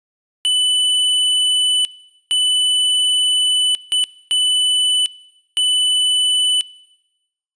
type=tone bursts at uneven times; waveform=square; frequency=2993 Hz; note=F#7; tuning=19 cents sharp; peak=-14 dBFS; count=5; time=0.45-1.85 / 2.31-3.75 / 3.92-4.04 / 4.31-5.06 / 5.57-6.61 s; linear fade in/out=0 ms; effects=noise-tail reverb RT60 1.0 s tail -22 dB re dry + resampled to 22050 Hz